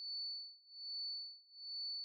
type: tone with tremolo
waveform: sine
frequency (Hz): 4478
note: C#8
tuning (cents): +17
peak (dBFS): -40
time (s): 0-2.04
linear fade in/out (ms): 0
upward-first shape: sine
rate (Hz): 1.2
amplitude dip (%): 95
effects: none